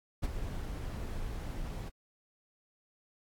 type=noise with ADSR envelope; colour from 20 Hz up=brown; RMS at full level=-28 dBFS; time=0.22-1.9 s; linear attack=24 ms; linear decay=23 ms; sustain=-10 dB; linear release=22 ms; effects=AAC 64 kbps